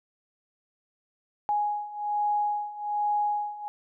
sine beating tone pair, 830.6 / 831.8 Hz, G#5 / G#5, 0 / +2 cents, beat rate 1.2 Hz, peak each -30 / -27 dBFS, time 1.49-3.68 s, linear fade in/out 0 ms, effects none

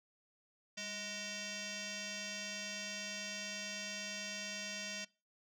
sine tone with frequency modulation, 1465 Hz, F#6, 18 cents flat, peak -39 dBFS, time 0.77-5.05 s, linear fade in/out 10 ms, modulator 833 Hz, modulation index 6.1, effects noise-tail reverb RT60 0.3 s tail -22 dB re dry + tanh soft clip ceiling -38 dBFS

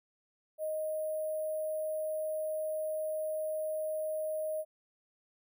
sine tone with sample-and-hold, 622.3 Hz, D#5, in tune, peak -32 dBFS, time 0.58-4.65 s, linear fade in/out 50 ms, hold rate 11025 Hz, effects none

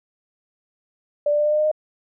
sine tone with pitch steps, 586 / 590.8 / 595.6 / 600.4 / 605.3 / 610.2 / 615.1 Hz, D5 / D5 / D5 / D5 / D#5 / D#5 / D#5, -4 / +10 / +24 / +38 / -48 / -34 / -20 cents, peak -16 dBFS, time 1.26-1.715 s, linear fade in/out 5 ms, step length 65 ms, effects none

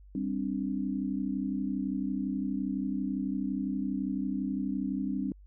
sine chord, G suspended fourth, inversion none, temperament equal, 196 / 261.6 / 293.7 Hz, G3 / C4 / D4, 0 / 0 / 0 cents, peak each -33 / -33 / -35 dBFS, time 0.15-5.32 s, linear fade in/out 2 ms, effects added 49 Hz sine -50 dBFS peak until 5.46 s

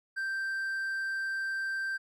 triangle tone, 1568 Hz, G6, in tune, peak -29 dBFS, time 0.16-1.98 s, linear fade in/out 20 ms, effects none

